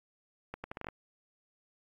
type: accelerating click train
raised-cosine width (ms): 0.5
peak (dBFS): -24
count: 8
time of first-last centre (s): 0.54-0.887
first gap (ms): 100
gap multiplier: 0.75
effects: AAC 64 kbps